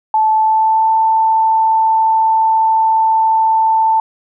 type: tone with pitch glide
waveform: sine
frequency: 872 to 887.2 Hz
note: A5 to A5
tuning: -16 to +14 cents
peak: -9 dBFS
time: 0.14-4 s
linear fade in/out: 2 ms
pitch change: +30 cents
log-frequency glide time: 0.33-0.92 s
effects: none